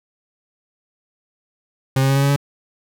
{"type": "tone with pitch steps", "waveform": "40% pulse", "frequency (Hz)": [133.4, 135.03, 136.68, 138.34, 140.03, 141.74], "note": ["C3", "C#3", "C#3", "C#3", "C#3", "C#3"], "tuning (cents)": [34, -45, -24, -3, 18, 39], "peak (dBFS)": -13, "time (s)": [1.96, 2.362], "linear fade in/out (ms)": 5, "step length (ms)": 67, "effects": []}